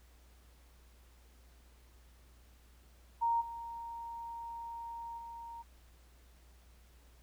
sine tone with level steps, 930 Hz, A#5, 4 cents flat, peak -28 / -41 / -44 dBFS, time 3.21-5.63 s, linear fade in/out 20 ms, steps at 3.4 / 5.17 s, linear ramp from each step 20 ms, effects added 60 Hz sine -59 dBFS peak until 7.22 s + pink hiss -67 dBFS RMS until 7.22 s

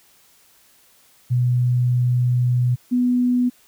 sine tone pair in turn, 123.6 / 247.2 Hz, B2 / B3, +2 / +2 cents, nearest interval octave, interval 1200 cents, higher second, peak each -15 dBFS, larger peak neither, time 1.3-2.76 / 2.91-3.5 s, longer first, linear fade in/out 20 ms, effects white hiss -55 dBFS RMS until 3.67 s

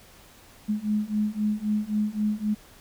sine beating tone pair, 209.4 / 213.2 Hz, G#3 / G#3, +15 / +46 cents, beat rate 3.8 Hz, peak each -27 / -26 dBFS, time 0.68-2.55 s, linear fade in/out 20 ms, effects pink hiss -52 dBFS RMS until 2.8 s

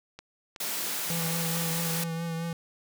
click train, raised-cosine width 0.2 ms, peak -25 dBFS, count 4, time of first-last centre 0.19-1.305 s, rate 2.69 Hz
white high-pass noise, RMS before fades -32 dBFS, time 0.6-2.04 s, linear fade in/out 5 ms, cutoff 130 Hz, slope 96 dB/octave
square tone with vibrato, 166.1 Hz, E3, 13 cents sharp, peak -31 dBFS, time 1.1-2.53 s, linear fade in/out 2 ms, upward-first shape triangle, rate 4.6 Hz, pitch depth 32 cents each way
effects none

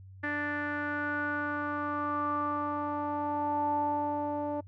sawtooth tone with low-pass filter sweep, 293.7 Hz, D4, in tune, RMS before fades -32 dBFS, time 0.23-4.61 s, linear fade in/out 10 ms, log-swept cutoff 1800 to 740 Hz, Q 7.9, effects noise-tail reverb RT60 0.1 s tail -25 dB re dry + added 95 Hz sine -47 dBFS peak until 4.67 s

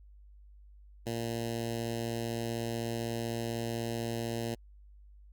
10% pulse tone with notch filter, 115.9 Hz, A#2, 10 cents flat, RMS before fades -35 dBFS, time 1.06-4.55 s, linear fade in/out 10 ms, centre 1300 Hz, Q 0.9, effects added 50 Hz sine -52 dBFS peak until 5.32 s + Opus 48 kbps

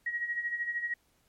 sine tone with tremolo, 1900 Hz, A#6, 33 cents sharp, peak -28 dBFS, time 0.06-0.94 s, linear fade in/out 5 ms, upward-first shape sine, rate 13 Hz, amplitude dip 65%, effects pink hiss -70 dBFS RMS until 1.28 s + MP3 64 kbps

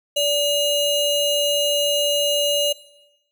square ring-modulated tone, 1719 Hz, A6, 41 cents flat, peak -15 dBFS, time 0.16-2.73 s, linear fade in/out 10 ms, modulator 1140 Hz, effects noise-tail reverb RT60 0.9 s tail -18 dB re dry

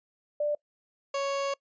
sine / 30% pulse tone pair in turn, 591 / 555.1 Hz, D5 / C#5, +11 / +2 cents, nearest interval minor second, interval 109 cents, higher first, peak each -25 dBFS, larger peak neither, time 0.4-0.55 / 1.14-1.54 s, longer second, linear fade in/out 5 ms, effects noise-tail reverb RT60 0.1 s tail -24 dB re dry + resampled to 16000 Hz

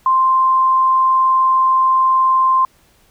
sine tone, 1046.5 Hz, C6, in tune, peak -10 dBFS, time 0.06-2.65 s, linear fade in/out 2 ms, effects pink hiss -54 dBFS RMS until 3.1 s

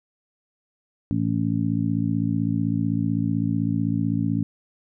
harmonic tone, 55.8 Hz, A1, 25 cents sharp, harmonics 2 / 3 / 4 / 5, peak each -26 / -26 / -26 / -26 dBFS, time 1.11-4.43 s, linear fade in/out 0 ms, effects none

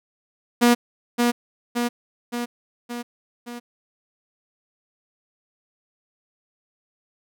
sawtooth tone with echo, 239.9 Hz, A#3, 50 cents sharp, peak -9 dBFS, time 0.61-0.75 s, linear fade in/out 20 ms, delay 570 ms, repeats 5, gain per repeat -4 dB, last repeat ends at 3.6 s, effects none

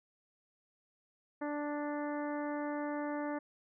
harmonic tone, 293.7 Hz, D4, in tune, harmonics 1 / 2 / 3 / 4 / 5 / 6 / 7, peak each -37 / -40 / -43 / -48 / -50 / -49 / -55 dBFS, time 1.41-3.39 s, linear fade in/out 10 ms, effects none

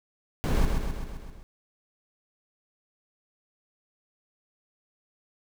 brown noise with echo, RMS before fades -23 dBFS, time 0.44-0.65 s, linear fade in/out 0 ms, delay 130 ms, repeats 6, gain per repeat -4 dB, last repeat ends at 1.43 s, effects none

